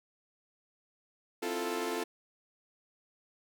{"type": "chord", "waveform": "sawtooth", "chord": "F major seventh", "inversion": "second", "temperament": "equal", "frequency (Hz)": [261.6, 329.6, 349.2, 440], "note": ["C4", "E4", "F4", "A4"], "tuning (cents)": [0, 0, 0, 0], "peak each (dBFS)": [-37, -38, -33, -32], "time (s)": [1.42, 2.04], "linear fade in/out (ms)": 10, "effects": []}